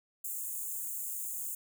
white high-pass noise, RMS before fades -38 dBFS, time 0.24-1.55 s, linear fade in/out 5 ms, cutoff 6700 Hz, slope 96 dB/octave, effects none

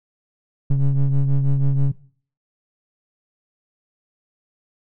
triangle ring-modulated tone, 69.8 Hz, C#2, 13 cents sharp, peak -8 dBFS, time 0.7-1.92 s, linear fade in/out 10 ms, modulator 66.7 Hz, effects noise-tail reverb RT60 0.5 s tail -19 dB re dry

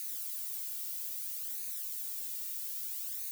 violet noise with flanger, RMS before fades -39 dBFS, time 0-3.31 s, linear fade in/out 0 ms, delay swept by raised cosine 0.46 to 2.16 ms, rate 0.61 Hz, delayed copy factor +0.6, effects none

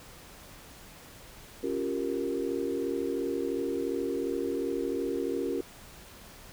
sine chord, G half-diminished seventh, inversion second, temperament equal, 277.2 / 349.2 / 392 / 466.2 Hz, Db4 / F4 / G4 / Bb4, 0 / 0 / 0 / 0 cents, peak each -34 dBFS, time 1.63-5.61 s, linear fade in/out 5 ms, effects pink hiss -50 dBFS RMS until 6.52 s

